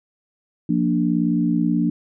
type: chord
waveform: sine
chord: Bb major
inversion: second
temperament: equal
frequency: 174.61 / 233.1 / 293.7 Hz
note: F3 / Bb3 / D4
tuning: 0 / 0 / 0 cents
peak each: -21 dBFS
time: 0.69-1.9 s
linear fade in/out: 5 ms
effects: none